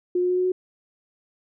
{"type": "tone with pitch steps", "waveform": "sine", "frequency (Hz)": [358, 360.5, 363, 365.5, 368.1], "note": ["F4", "F#4", "F#4", "F#4", "F#4"], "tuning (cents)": [43, -45, -33, -21, -9], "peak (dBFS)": -19, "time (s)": [0.15, 0.52], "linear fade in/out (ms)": 5, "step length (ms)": 74, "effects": []}